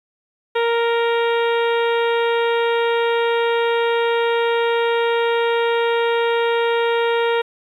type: harmonic tone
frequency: 466.2 Hz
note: A#4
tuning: in tune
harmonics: 1 / 2 / 3 / 4 / 5 / 6 / 7 / 8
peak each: -17 / -23 / -27 / -29 / -31 / -33 / -34 / -35 dBFS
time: 0.55-7.42 s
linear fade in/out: 10 ms
effects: 9-bit